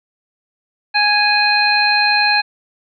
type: harmonic tone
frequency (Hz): 830.6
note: G#5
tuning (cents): 0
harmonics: 1 / 2 / 3 / 5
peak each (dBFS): -17 / -17 / -17 / -17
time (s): 0.94-2.42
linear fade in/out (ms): 20
effects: none